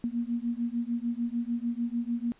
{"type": "beating tone pair", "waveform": "sine", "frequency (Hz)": [233.1, 239.8], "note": ["A#3", "A#3"], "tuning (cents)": [0, 49], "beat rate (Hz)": 6.7, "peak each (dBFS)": -31, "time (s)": [0.04, 2.32], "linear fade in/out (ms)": 0, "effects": ["pink hiss -62 dBFS RMS until 2.39 s", "resampled to 8000 Hz"]}